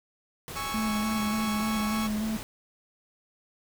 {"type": "noise", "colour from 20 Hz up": "pink", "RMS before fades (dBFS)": -39, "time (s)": [0.48, 2.43], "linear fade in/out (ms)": 0}
{"type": "chord", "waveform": "sawtooth", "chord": "C# minor", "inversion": "second", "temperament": "equal", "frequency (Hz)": [830.6, 1108.7, 1318.5], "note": ["G#5", "C#6", "E6"], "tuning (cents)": [0, 0, 0], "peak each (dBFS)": [-34, -30, -36], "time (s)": [0.55, 2.08], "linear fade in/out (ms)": 20}
{"type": "tone with vibrato", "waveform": "triangle", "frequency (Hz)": 215.8, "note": "A3", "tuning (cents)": -33, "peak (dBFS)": -25, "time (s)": [0.74, 2.37], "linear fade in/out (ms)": 5, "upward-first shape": "square", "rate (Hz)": 3.4, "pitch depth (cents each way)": 28}
{"effects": []}